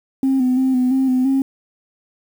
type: tone with pitch steps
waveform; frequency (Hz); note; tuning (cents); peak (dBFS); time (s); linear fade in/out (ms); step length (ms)
sine; 267.2 / 253.3 / 262 / 252 / 264.9 / 255.1 / 269.2; C4 / B3 / C4 / B3 / C4 / C4 / C4; +36 / +44 / +2 / +35 / +22 / -44 / +49; -12; 0.23-1.42; 2; 170
effects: tanh soft clip ceiling -10 dBFS + 7-bit